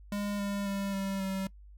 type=tone with pitch steps; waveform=square; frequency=203.9 / 200.9 / 197.87 / 194.92 / 192.01 Hz; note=G#3 / G3 / G3 / G3 / G3; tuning=-32 / +43 / +16 / -10 / -36 cents; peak=-32 dBFS; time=0.12-1.47 s; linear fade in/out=2 ms; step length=270 ms; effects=noise-tail reverb RT60 0.1 s tail -21 dB re dry + added 50 Hz sine -49 dBFS peak until 1.77 s